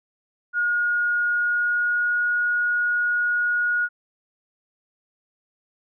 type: tone with pitch glide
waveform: sine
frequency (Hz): 1436 to 1446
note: F6 to F#6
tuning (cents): +48 to -40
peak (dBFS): -19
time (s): 0.53-3.89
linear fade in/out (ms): 50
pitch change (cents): +12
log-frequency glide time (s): 1.26-2.26
effects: none

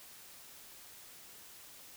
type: silence
effects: white hiss -54 dBFS RMS until 1.96 s

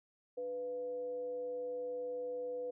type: tone with frequency modulation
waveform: sine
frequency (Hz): 495.5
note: B4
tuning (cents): +6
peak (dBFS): -37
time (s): 0.37-2.71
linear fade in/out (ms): 10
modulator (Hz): 200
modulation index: 0.27
effects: none

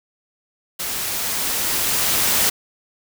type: noise with level ramp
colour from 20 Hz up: white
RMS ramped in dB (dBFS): -26 to -17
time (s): 0.79-2.5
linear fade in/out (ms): 10
effects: none

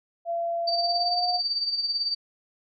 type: tone with pitch glide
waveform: sine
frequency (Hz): 680 to 718.4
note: F5 to F5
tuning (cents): -46 to +49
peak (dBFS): -25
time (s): 0.25-1.41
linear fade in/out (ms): 50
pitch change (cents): +95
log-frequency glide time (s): 0.67-1.28
type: tone with tremolo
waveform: sine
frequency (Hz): 4624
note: D8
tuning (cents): -28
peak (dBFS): -22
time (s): 0.67-2.15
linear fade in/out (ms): 10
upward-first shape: sine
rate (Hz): 18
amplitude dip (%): 60
effects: none

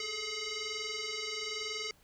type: tone with frequency modulation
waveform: sine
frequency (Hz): 1287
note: E6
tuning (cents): -42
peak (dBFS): -35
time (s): 0-1.91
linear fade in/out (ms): 2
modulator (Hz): 851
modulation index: 5.7
effects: pink hiss -65 dBFS RMS until 2.03 s

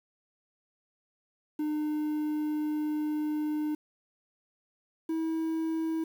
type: tone pair in turn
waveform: triangle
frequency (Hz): 302.8 / 322.6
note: D#4 / E4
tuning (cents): -47 / -37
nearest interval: minor second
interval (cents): 110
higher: second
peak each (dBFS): -26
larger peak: neither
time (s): 1.59-3.75 / 5.09-6.04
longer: first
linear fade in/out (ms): 5
effects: 9-bit

